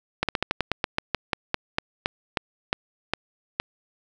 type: slowing click train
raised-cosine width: 0.3 ms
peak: -6 dBFS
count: 18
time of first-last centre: 0.23-3.6 s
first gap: 57 ms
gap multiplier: 1.14
effects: none